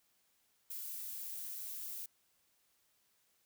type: noise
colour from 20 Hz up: violet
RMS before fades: -44 dBFS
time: 0.7-2.06 s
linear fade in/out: 5 ms
effects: white hiss -75 dBFS RMS until 3.45 s